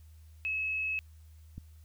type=tone; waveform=sine; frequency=2581 Hz; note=E7; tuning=37 cents flat; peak=-30 dBFS; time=0.45-0.99 s; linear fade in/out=0 ms
type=click; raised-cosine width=5 ms; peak=-30 dBFS; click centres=1.58 s
effects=added 78 Hz sine -51 dBFS peak until 1.84 s + white hiss -69 dBFS RMS until 1.84 s